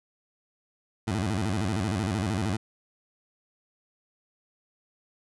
20% pulse tone with vibrato, 100.4 Hz, G2, 42 cents sharp, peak -21 dBFS, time 1.07-2.57 s, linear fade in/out 10 ms, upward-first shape square, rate 13 Hz, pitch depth 170 cents each way, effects resampled to 24000 Hz

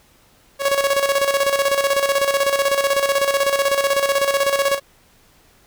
sawtooth tone with tremolo, 556 Hz, C#5, 5 cents sharp, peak -10 dBFS, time 0.59-4.8 s, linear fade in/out 50 ms, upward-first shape square, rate 16 Hz, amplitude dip 60%, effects pink hiss -54 dBFS RMS until 5.66 s

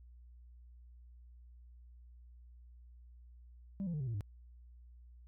sine tone with pitch steps, 196 / 171.62 / 150.27 / 131.57 / 115.2 / 100.87 Hz, G3 / F3 / D3 / C3 / A#2 / G2, 0 / -30 / +40 / +10 / -20 / +50 cents, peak -33 dBFS, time 3.8-4.208 s, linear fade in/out 0 ms, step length 68 ms, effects tanh soft clip ceiling -34 dBFS + added 60 Hz sine -54 dBFS peak until 5.27 s

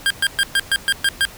25% pulse tone bursts, 1603 Hz, G6, 38 cents sharp, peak -10 dBFS, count 8, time 0.06-1.252 s, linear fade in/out 0 ms, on 44 ms, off 120 ms, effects pink hiss -39 dBFS RMS until 1.37 s

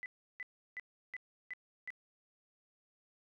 sine tone bursts, 2000 Hz, B6, 21 cents sharp, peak -40 dBFS, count 6, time 0.03-1.904 s, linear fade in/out 0 ms, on 29 ms, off 340 ms, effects none

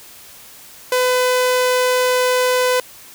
sawtooth tone, 503 Hz, B4, 32 cents sharp, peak -10 dBFS, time 0.92-2.8 s, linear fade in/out 2 ms, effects white hiss -41 dBFS RMS until 3.14 s

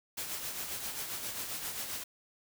white noise with tremolo, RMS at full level -37 dBFS, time 0.17-2.04 s, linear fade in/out 10 ms, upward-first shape sine, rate 7.5 Hz, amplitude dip 45%, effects none

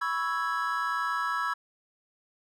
triangle chord, C# minor seventh, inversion third, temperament equal, 987.8 / 1108.7 / 1318.5 / 1661.2 Hz, B5 / C#6 / E6 / G#6, 0 / 0 / 0 / 0 cents, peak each -33 / -32 / -29 / -31 dBFS, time 0.01-1.54 s, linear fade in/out 10 ms, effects none

